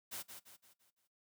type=noise with echo; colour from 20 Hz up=white; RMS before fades=-44 dBFS; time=0.11-0.23 s; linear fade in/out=20 ms; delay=170 ms; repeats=5; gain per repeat=-7 dB; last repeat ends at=1.08 s; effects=noise-tail reverb RT60 0.2 s tail -19 dB re dry + high-pass 100 Hz 12 dB/octave